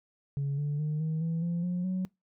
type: tone with pitch steps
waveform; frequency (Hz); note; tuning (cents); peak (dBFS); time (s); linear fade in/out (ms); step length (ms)
sine; 140.4 / 146.11 / 152.05 / 158.23 / 164.67 / 171.36 / 178.33 / 185.58; C#3 / D3 / D#3 / D#3 / E3 / F3 / F3 / F#3; +22 / -9 / -40 / +29 / -2 / -33 / +36 / +5; -26; 0.37-2.05; 0; 210
effects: noise-tail reverb RT60 0.2 s tail -26 dB re dry + tanh soft clip ceiling -26 dBFS